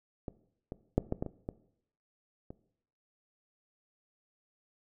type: clicks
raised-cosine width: 2 ms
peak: -24 / -25 / -11 / -17 / -19 / -25 / -22 / -30 dBFS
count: 8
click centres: 0.282 / 0.721 / 0.98 / 1.124 / 1.225 / 1.263 / 1.489 / 2.505 s
effects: noise-tail reverb RT60 0.7 s tail -18 dB re dry

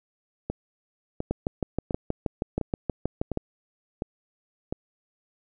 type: two click trains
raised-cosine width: 2 ms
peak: -12 / -15 dBFS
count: 14 / 7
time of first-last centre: 1.31-3.373 / 0.5-4.725 s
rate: 6.3 / 1.42 Hz
effects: none

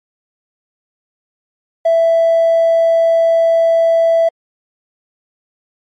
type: tone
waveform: triangle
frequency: 662 Hz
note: E5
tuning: 7 cents sharp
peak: -5 dBFS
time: 1.85-4.29 s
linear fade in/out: 10 ms
effects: tanh soft clip ceiling -5 dBFS + MP3 64 kbps

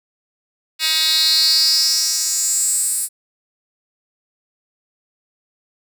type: tone with high-pass filter sweep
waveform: 10% pulse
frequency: 316.9 Hz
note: D#4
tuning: 32 cents sharp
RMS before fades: -17 dBFS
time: 0.79-3.09 s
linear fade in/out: 50 ms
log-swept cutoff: 3200 to 9500 Hz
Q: 5.5
effects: none

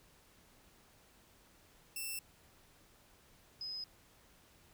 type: tone pair in turn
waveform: 5% pulse / sine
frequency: 2677 / 5054 Hz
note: E7 / D#8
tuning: +26 / +26 cents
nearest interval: major seventh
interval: 1100 cents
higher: second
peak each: -30 / -40 dBFS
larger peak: first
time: 1.96-2.19 / 3.61-3.84 s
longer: neither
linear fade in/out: 2 ms
effects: pink hiss -65 dBFS RMS until 4.73 s

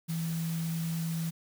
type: tone in noise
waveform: sine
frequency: 164.3 Hz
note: E3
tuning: 5 cents flat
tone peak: -30 dBFS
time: 0.08-1.31 s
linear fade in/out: 20 ms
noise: white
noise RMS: -44 dBFS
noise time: 0.08-1.31 s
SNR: +11 dB
effects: none

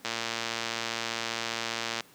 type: click train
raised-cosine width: 0.2 ms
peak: -13 dBFS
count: 226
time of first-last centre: 0.05-2.007 s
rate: 115 Hz
effects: pink hiss -56 dBFS RMS until 2.14 s + high-pass 150 Hz 12 dB/octave

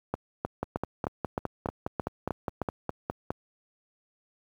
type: two click trains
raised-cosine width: 1 ms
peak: -14 / -15 dBFS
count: 9 / 14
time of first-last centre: 0.14-2.617 / 0.63-3.305 s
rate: 3.23 / 4.86 Hz
effects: high-pass 60 Hz 12 dB/octave + 9-bit

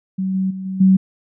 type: tone with level steps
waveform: sine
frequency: 189.5 Hz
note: F#3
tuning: 42 cents sharp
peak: -18 / -16 / -25 / -22 / -8 dBFS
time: 0.18-0.97 s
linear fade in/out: 10 ms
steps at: 0.34 / 0.5 / 0.65 / 0.8 s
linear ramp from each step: 10 ms
effects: none

